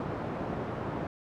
pink band-pass noise, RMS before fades -35 dBFS, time 0-1.07 s, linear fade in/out 2 ms, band 110 to 1000 Hz, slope 12 dB/octave, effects none

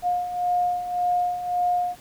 sine beating tone pair, 712 / 713.8 Hz, F5 / F5, +33 / +38 cents, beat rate 1.8 Hz, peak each -28 / -22 dBFS, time 0.02-1.96 s, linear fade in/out 50 ms, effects pink hiss -49 dBFS RMS until 2 s

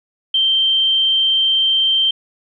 sine tone, 3136 Hz, G7, in tune, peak -12 dBFS, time 0.34-2.11 s, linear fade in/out 5 ms, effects none

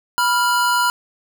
square tone pair together, 980.7 / 1396.9 Hz, B5 / F6, -12 / 0 cents, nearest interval tritone, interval 612 cents, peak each -18 / -19 dBFS, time 0.18-0.9 s, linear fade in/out 0 ms, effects none

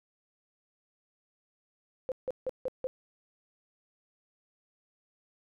sine tone bursts, 516 Hz, C5, 24 cents flat, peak -29 dBFS, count 5, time 2.09-2.87 s, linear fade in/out 0 ms, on 28 ms, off 160 ms, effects none

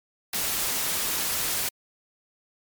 white noise, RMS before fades -27 dBFS, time 0.33-1.69 s, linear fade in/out 5 ms, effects MP3 96 kbps

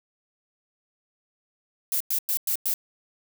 violet noise bursts, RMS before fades -25 dBFS, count 5, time 1.92-2.74 s, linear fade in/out 2 ms, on 84 ms, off 100 ms, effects none

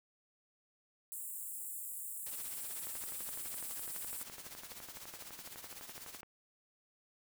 pink high-pass noise, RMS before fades -44 dBFS, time 1.12-4.23 s, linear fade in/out 0 ms, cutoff 7500 Hz, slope 96 dB/octave
white noise with tremolo, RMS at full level -47 dBFS, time 2.26-6.21 s, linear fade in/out 5 ms, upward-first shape triangle, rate 16 Hz, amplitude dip 70%
click train, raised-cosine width 0.5 ms, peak -35 dBFS, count 41, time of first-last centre 2.87-6.231 s, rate 11.9 Hz
effects none

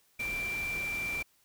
sine tone in noise, 2354 Hz, D7, 3 cents sharp, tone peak -32 dBFS, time 0.19-1.23 s, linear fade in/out 10 ms, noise pink, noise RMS -43 dBFS, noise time 0.19-1.23 s, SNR +8 dB, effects white hiss -68 dBFS RMS until 1.44 s

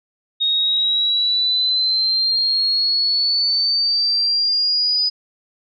sine exponential sweep, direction up, 3729 to 4978 Hz, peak -15 dBFS, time 0.4-5.1 s, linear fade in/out 20 ms, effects none

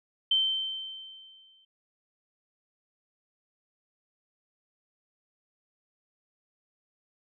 sine tone with exponential decay, 3104 Hz, G7, 18 cents flat, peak -20 dBFS, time 0.31-1.65 s, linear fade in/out 5 ms, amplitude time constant 290 ms, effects none

